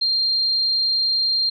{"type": "tone", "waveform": "sine", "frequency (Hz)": 4190, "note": "C8", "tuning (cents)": 2, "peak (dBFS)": -17, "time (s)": [0.01, 1.5], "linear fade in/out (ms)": 10, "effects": []}